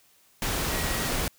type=tone in noise; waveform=sine; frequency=1908 Hz; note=A#6; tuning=40 cents sharp; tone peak=-38 dBFS; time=0.7-1.08 s; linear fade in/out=2 ms; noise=pink; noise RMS=-28 dBFS; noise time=0.42-1.28 s; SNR=-13 dB; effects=white hiss -61 dBFS RMS until 1.38 s